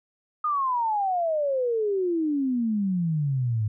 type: exponential sweep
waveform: sine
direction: down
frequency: 1244.5 to 103.83 Hz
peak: -22 dBFS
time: 0.44-3.68 s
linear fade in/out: 5 ms
effects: none